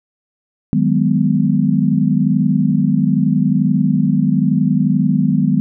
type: chord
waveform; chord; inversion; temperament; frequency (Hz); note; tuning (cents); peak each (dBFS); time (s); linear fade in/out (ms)
sine; G# minor seventh; second; just; 155.74 / 186.89 / 207.7 / 249.2; D#3 / F#3 / G#3 / B3; +2 / +18 / 0 / +16; -17; 0.73-5.6; 0
effects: none